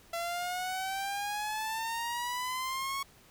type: exponential sweep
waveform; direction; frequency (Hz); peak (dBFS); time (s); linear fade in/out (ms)
sawtooth; up; 674 to 1108.7; -29; 0.13-3.03; 5
effects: pink hiss -59 dBFS RMS until 3.3 s

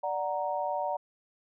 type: chord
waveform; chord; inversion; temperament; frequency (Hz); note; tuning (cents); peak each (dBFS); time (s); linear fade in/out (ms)
sine; D augmented; none; equal; 587.3 / 740 / 932.3; D5 / F#5 / A#5; 0 / 0 / 0; -33; 0.03-0.97; 10
effects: none

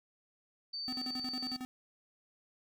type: tone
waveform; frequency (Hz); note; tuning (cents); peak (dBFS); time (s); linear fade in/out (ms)
sine; 4575; D8; -46; -37; 0.73-1.57; 10
type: tone with tremolo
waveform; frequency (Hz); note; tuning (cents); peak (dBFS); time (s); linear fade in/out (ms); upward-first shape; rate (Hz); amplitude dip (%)
square; 254.5; C4; -48; -39; 0.88-1.65; 0; square; 11; 80
effects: none

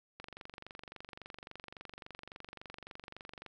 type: click train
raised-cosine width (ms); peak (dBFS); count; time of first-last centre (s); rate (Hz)
0.3; -30; 78; 0.2-3.463; 23.6
effects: none

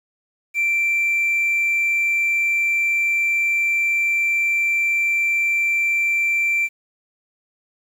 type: tone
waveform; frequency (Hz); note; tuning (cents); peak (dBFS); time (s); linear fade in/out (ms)
triangle; 2349; D7; 0; -14; 0.54-6.69; 50
effects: tanh soft clip ceiling -12 dBFS + 8-bit

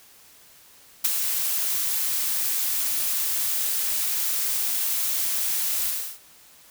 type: noise with ADSR envelope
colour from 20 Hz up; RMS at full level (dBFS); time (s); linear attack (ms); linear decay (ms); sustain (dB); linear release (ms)
blue; -18; 1.04-6.19; 12; 19; -7; 330
effects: white hiss -52 dBFS RMS until 6.7 s

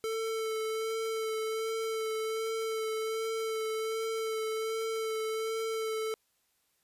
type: tone with vibrato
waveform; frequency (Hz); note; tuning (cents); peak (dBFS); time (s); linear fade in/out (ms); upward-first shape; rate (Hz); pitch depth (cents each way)
square; 442.9; A4; +11; -32; 0.04-6.14; 0; sine; 1.3; 16
effects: white hiss -74 dBFS RMS until 6.83 s + resampled to 32000 Hz

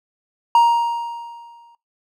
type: tone with exponential decay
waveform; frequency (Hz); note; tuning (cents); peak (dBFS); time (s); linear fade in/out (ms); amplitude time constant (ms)
triangle; 938; A#5; +11; -6; 0.55-1.75; 2; 260
effects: noise-tail reverb RT60 0.2 s tail -22 dB re dry

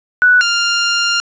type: tone pair in turn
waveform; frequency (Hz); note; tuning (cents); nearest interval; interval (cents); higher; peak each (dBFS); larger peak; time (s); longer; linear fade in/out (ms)
sine / 15% pulse; 1480 / 1397.6; F#6 / F6; 0 / +1; minor second; 99; first; -6; neither; 0.22-0.41 / 0.41-1.2; second; 0
effects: resampled to 16000 Hz + 8-bit

